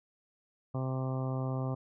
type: harmonic tone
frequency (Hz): 130.81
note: C3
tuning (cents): 0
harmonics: 1 / 2 / 3 / 4 / 5 / 6 / 7 / 8 / 9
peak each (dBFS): -32 / -39 / -44 / -43 / -44 / -47 / -51 / -48 / -49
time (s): 0.74-1.75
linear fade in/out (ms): 10
effects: none